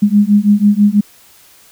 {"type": "beating tone pair", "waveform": "sine", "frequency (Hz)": [202.9, 209], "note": ["G#3", "G#3"], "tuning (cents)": [-40, 11], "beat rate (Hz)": 6.1, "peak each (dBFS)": -10, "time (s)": [0.02, 1.01], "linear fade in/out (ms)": 10, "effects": ["white hiss -45 dBFS RMS until 1.71 s"]}